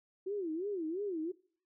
sine tone with vibrato, 360 Hz, F#4, 47 cents flat, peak -34 dBFS, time 0.26-1.32 s, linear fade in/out 10 ms, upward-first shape sine, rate 2.9 Hz, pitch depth 250 cents each way, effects noise-tail reverb RT60 0.5 s tail -22 dB re dry

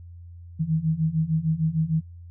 sine beating tone pair, 155.6 / 162.2 Hz, D#3 / E3, 0 / -28 cents, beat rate 6.6 Hz, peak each -25 / -23 dBFS, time 0.59-2.01 s, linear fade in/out 20 ms, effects noise-tail reverb RT60 0.1 s tail -23 dB re dry + added 86 Hz sine -40 dBFS peak until 2.3 s

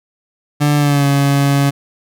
30% pulse tone with pitch glide, 146.83 to 140.36 Hz, D3 to C#3, 0 to +22 cents, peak -8 dBFS, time 0.6-1.71 s, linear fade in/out 20 ms, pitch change -78 cents, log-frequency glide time 0.77-1.06 s, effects none

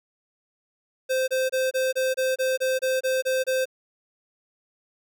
square tone bursts, 520 Hz, C5, 11 cents flat, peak -22 dBFS, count 12, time 1.09-3.656 s, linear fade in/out 20 ms, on 190 ms, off 26 ms, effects none

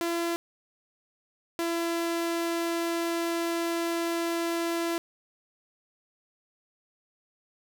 sawtooth tone pair in turn, 339 / 336.9 Hz, E4 / E4, +49 / +38 cents, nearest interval unison, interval 11 cents, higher first, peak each -23 dBFS, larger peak neither, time 0.01-0.36 / 1.59-4.98 s, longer second, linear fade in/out 0 ms, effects none

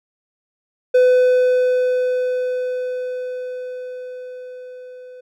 triangle tone with level ramp, 503 Hz, B4, 32 cents sharp, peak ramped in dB -7 to -34 dBFS, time 0.94-5.21 s, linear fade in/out 10 ms, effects none

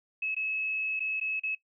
sine tone with dropouts, 2583 Hz, E7, 36 cents flat, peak -29 dBFS, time 0.22-1.55 s, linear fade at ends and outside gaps 5 ms, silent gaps 0.347-0.364 / 0.995-1.003 / 1.2-1.211 / 1.397-1.434 s, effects noise-tail reverb RT60 0.1 s tail -18 dB re dry

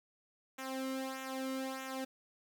sawtooth tone with flanger, 264 Hz, C4, 16 cents sharp, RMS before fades -40 dBFS, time 0.58-2.05 s, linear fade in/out 10 ms, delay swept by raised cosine 0.21 to 1.19 ms, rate 1.6 Hz, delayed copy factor -0.75, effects 11-bit

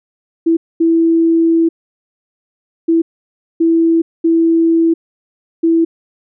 sine tone bursts at uneven times, 330 Hz, E4, 2 cents sharp, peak -8 dBFS, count 6, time 0.46-0.57 / 0.8-1.69 / 2.88-3.02 / 3.6-4.02 / 4.24-4.94 / 5.63-5.85 s, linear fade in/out 10 ms, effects none

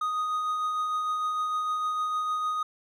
triangle tone with tremolo, 1244.5 Hz, D#6, in tune, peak -23 dBFS, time 0.01-2.63 s, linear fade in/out 5 ms, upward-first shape triangle, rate 6.6 Hz, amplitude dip 30%, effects none

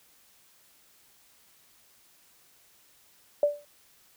sine tone with exponential decay, 584 Hz, D5, 10 cents flat, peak -16 dBFS, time 3.43-3.65 s, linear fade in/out 2 ms, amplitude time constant 46 ms, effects white hiss -61 dBFS RMS until 4.16 s

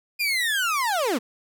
30% pulse linear sweep, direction down, 2454 to 199.9 Hz, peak -19 dBFS, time 0.19-1.19 s, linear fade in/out 20 ms, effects none

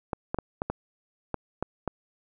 clicks, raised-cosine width 1 ms, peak -14 dBFS, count 8, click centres 0.132 / 0.345 / 0.387 / 0.619 / 0.7 / 1.343 / 1.626 / 1.877 s, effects none

